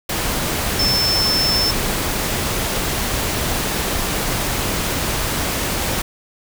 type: tone in noise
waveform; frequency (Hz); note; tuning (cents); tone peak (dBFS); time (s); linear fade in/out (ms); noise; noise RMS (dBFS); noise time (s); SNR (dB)
sine; 5300; E8; +9; -16; 0.79-1.71; 5; pink; -21; 0.09-6.02; +2
effects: none